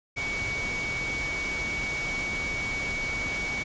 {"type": "tone in noise", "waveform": "sine", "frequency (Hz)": 2246, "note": "C#7", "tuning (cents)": 22, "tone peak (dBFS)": -29, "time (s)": [0.16, 3.64], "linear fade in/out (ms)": 20, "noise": "pink", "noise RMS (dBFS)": -35, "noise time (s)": [0.16, 3.64], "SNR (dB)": 3, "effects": ["resampled to 16000 Hz"]}